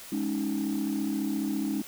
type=chord; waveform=sine; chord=Ab suspended fourth; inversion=none; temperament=just; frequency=207.7 / 276.9 / 311.5 Hz; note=Ab3 / Db4 / Eb4; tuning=0 / -2 / +2 cents; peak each=-30 dBFS; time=0.12-1.82 s; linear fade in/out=5 ms; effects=tanh soft clip ceiling -22 dBFS + white hiss -45 dBFS RMS until 1.87 s